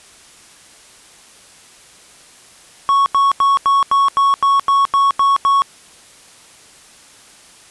triangle tone bursts, 1108 Hz, C#6, 1 cent flat, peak -8 dBFS, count 11, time 2.89-5.62 s, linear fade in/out 0 ms, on 170 ms, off 86 ms, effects white hiss -44 dBFS RMS until 7.7 s + resampled to 24000 Hz

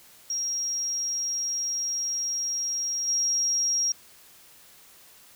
sine tone with level steps, 5620 Hz, F8, 10 cents sharp, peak -26 / -22 dBFS, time 0.3-3.92 s, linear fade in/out 2 ms, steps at 3.07 s, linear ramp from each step 20 ms, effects white hiss -53 dBFS RMS until 5.35 s

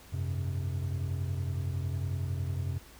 triangle tone cluster, 91.1 / 102 / 132.2 Hz, F#2 / G#2 / C3, -26 / -31 / +18 cents, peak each -30 / -39 / -33 dBFS, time 0.12-2.79 s, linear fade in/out 20 ms, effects added 60 Hz sine -55 dBFS peak until 2.99 s + pink hiss -54 dBFS RMS until 2.99 s

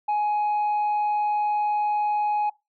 sine tone, 837 Hz, G#5, 13 cents sharp, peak -18 dBFS, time 0.08-2.5 s, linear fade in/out 10 ms, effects noise-tail reverb RT60 0.2 s tail -21 dB re dry + tanh soft clip ceiling -20 dBFS

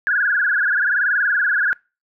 sine tone with frequency modulation, 1568 Hz, G6, in tune, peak -15 dBFS, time 0.07-1.73 s, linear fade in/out 0 ms, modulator 21 Hz, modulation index 6.8, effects noise-tail reverb RT60 0.3 s tail -25 dB re dry

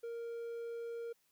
triangle tone, 466.2 Hz, A#4, in tune, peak -38 dBFS, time 0.03-1.13 s, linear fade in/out 10 ms, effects white hiss -75 dBFS RMS until 1.31 s

